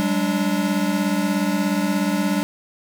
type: tone cluster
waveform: square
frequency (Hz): 188.6 / 205.4 / 291.5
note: F#3 / G#3 / D4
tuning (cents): +33 / -19 / -13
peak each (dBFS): -24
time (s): 0-2.43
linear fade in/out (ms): 0
effects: none